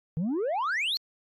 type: exponential sweep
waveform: sine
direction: up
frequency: 149.6 to 4465 Hz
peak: -23 dBFS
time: 0.17-0.97 s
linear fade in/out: 0 ms
effects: tanh soft clip ceiling -25 dBFS + AAC 48 kbps